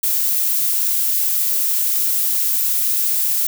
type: noise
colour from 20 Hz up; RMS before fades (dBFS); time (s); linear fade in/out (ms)
violet; -18; 0.03-3.47; 5
effects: none